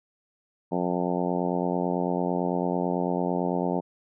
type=harmonic tone; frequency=89 Hz; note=F2; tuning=33 cents sharp; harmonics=2 / 3 / 4 / 5 / 6 / 7 / 8 / 9 / 10; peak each=-29 / -31 / -32 / -33 / -34 / -34 / -35 / -36 / -36 dBFS; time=0.71-3.81 s; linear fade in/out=20 ms; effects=none